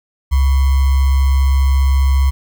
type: tone with sample-and-hold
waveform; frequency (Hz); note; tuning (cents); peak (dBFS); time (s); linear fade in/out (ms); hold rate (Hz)
sine; 67.6; C#2; -43; -9; 0.31-2.31; 20; 1050
effects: none